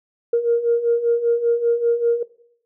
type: beating tone pair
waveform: sine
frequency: 466.2 / 471.3 Hz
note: A#4 / A#4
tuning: 0 / +19 cents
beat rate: 5.1 Hz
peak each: -21 / -16 dBFS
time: 0.33-2.23 s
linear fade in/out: 5 ms
effects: noise-tail reverb RT60 0.7 s tail -19 dB re dry + tanh soft clip ceiling -8 dBFS